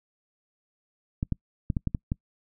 clicks, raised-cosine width 5 ms, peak -14 dBFS, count 7, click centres 1.229 / 1.323 / 1.702 / 1.768 / 1.873 / 1.948 / 2.119 s, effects noise-tail reverb RT60 0.1 s tail -26 dB re dry

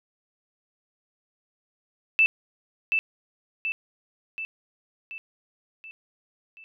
sine tone with echo, 2644 Hz, E7, 5 cents sharp, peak -15 dBFS, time 2.19-2.26 s, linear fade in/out 0 ms, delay 730 ms, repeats 6, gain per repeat -5 dB, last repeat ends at 6.64 s, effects none

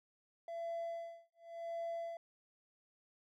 triangle tone with tremolo, 673 Hz, E5, 36 cents sharp, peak -35 dBFS, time 0.48-2.17 s, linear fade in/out 2 ms, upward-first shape sine, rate 0.9 Hz, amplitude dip 100%, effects tanh soft clip ceiling -33 dBFS

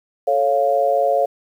sine chord, A augmented, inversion none, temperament equal, 440 / 554.4 / 698.5 Hz, A4 / C#5 / E#5, 0 / 0 / 0 cents, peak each -23 / -17 / -18 dBFS, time 0.27-1.26 s, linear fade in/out 10 ms, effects 8-bit

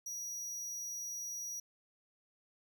45% pulse tone, 5790 Hz, F#8, 38 cents flat, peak -40 dBFS, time 0.06-1.6 s, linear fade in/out 5 ms, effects none

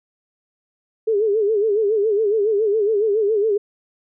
sine tone with vibrato, 422.7 Hz, G#4, 31 cents sharp, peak -15 dBFS, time 1.07-3.58 s, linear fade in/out 10 ms, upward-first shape sine, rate 7.2 Hz, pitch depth 110 cents each way, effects none

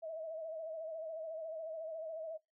sine tone with vibrato, 642 Hz, E5, 46 cents flat, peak -40 dBFS, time 0.02-2.38 s, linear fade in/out 20 ms, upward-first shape sine, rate 14 Hz, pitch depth 56 cents each way, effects noise-tail reverb RT60 0.2 s tail -22 dB re dry

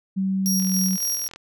sine tone with pitch glide, 191.5 to 187.88 Hz, G3 to F#3, -40 to +27 cents, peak -20 dBFS, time 0.16-0.97 s, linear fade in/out 20 ms, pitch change -33 cents, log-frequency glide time 0.45-0.66 s
25% pulse tone with tremolo, 5640 Hz, F8, 16 cents sharp, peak -17 dBFS, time 0.46-1.28 s, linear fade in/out 0 ms, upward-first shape square, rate 3.6 Hz, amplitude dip 35%
click train, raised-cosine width 0.2 ms, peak -24 dBFS, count 33, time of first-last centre 0.6-1.36 s, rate 42.1 Hz
effects none

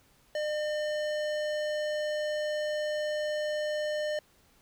sine tone with hard clipping, 604 Hz, D5, 48 cents sharp, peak -31 dBFS, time 0.35-4.19 s, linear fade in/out 2 ms, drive 16 dB, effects pink hiss -64 dBFS RMS until 4.61 s

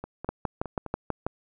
two click trains, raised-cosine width 1 ms, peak -13 / -21 dBFS, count 7 / 5, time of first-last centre 0.29-1.266 / 0.04-0.863 s, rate 6.15 / 4.86 Hz, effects none

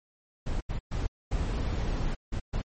brown noise bursts at uneven times, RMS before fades -29 dBFS, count 6, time 0.46-0.61 / 0.69-0.79 / 0.91-1.07 / 1.31-2.15 / 2.32-2.4 / 2.53-2.62 s, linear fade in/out 10 ms, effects MP3 32 kbps

